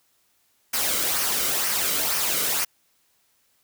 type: noise with flanger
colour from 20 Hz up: white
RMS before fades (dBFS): -24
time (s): 0.73-2.65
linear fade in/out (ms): 10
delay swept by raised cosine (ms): 0.26 to 1.18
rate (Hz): 2.1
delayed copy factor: -0.5
effects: white hiss -66 dBFS RMS until 3.63 s